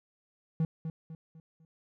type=tone with echo; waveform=triangle; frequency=160.7 Hz; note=E3; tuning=44 cents flat; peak=-23 dBFS; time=0.6-0.65 s; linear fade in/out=2 ms; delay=250 ms; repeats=4; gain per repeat=-8 dB; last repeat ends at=1.65 s; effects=none